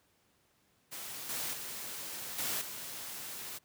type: noise with level steps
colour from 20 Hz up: white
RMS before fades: -43 / -37 / -42 / -35 / -43 dBFS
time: 0.91-3.59 s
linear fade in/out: 20 ms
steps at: 1.29 / 1.53 / 2.38 / 2.61 s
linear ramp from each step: 5 ms
effects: pink hiss -71 dBFS RMS until 3.64 s + high-pass 80 Hz 12 dB/octave